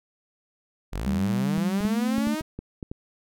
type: linear sweep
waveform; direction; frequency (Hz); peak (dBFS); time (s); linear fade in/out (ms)
sawtooth; up; 38.61 to 320; -24; 0.92-2.42; 20
type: tone with pitch glide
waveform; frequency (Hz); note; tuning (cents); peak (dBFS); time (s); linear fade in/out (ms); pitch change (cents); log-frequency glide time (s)
sine; 196.3 to 222.9; G3 to A3; +3 to +23; -23; 1.06-2.35; 10; +220; 1.82-2.01
type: clicks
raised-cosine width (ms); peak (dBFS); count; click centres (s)
3; -21; 9; 1.579 / 1.807 / 1.851 / 2.182 / 2.272 / 2.41 / 2.59 / 2.828 / 2.915
effects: none